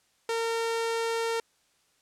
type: tone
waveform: sawtooth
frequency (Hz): 457.6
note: A#4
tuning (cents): -32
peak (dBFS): -23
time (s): 0.29-1.4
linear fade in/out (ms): 2
effects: white hiss -68 dBFS RMS until 2.01 s + low-pass 9000 Hz 12 dB/octave